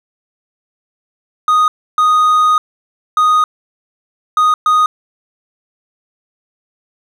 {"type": "tone bursts at uneven times", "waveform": "triangle", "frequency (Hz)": 1242, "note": "D#6", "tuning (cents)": -3, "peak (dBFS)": -6, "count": 5, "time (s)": [[1.48, 1.68], [1.98, 2.58], [3.17, 3.44], [4.37, 4.54], [4.66, 4.86]], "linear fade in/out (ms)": 2, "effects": []}